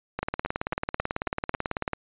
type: two click trains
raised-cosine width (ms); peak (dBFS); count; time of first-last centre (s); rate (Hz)
0.5; -14 / -12; 6 / 32; 0.19-1.541 / 0.23-1.933; 3.7 / 18.2
effects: resampled to 8000 Hz